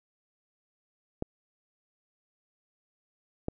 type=clicks; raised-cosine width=2 ms; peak=-17 dBFS; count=2; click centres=1.224 / 3.484 s; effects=none